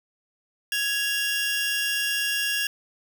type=tone pair together; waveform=sawtooth; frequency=1664.8 / 2784 Hz; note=G#6 / F7; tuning=+4 / -6 cents; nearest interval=major sixth; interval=890 cents; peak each=-23 dBFS; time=0.72-2.67 s; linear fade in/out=2 ms; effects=none